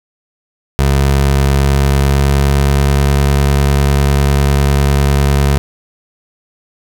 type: tone with pitch glide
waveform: 25% pulse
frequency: 69 to 70 Hz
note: C#2 to C#2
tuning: -7 to +18 cents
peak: -5 dBFS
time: 0.79-5.58 s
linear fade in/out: 0 ms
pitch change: +25 cents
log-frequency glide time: 1.62-3.18 s
effects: none